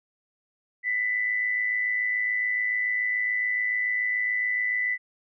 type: tone with amplitude modulation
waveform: sine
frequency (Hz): 1991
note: B6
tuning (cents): +14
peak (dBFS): -21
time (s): 0.83-4.98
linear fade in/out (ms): 50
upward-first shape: sine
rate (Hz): 107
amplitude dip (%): 50
effects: none